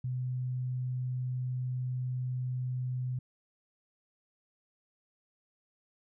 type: tone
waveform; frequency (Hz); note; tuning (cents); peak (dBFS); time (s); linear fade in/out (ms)
sine; 126.6; B2; +43; -31; 0.04-3.19; 5
effects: none